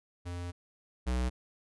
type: tone pair in turn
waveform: square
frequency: 87.9 / 62.15 Hz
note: F2 / B1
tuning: +12 / +12 cents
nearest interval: tritone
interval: 600 cents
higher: first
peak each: -37 / -29 dBFS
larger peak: second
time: 0.25-0.52 / 1.06-1.3 s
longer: first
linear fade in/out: 20 ms
effects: resampled to 24000 Hz